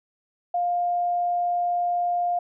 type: tone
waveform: sine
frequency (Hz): 704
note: F5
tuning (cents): +14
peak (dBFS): -21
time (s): 0.54-2.39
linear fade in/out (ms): 5
effects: none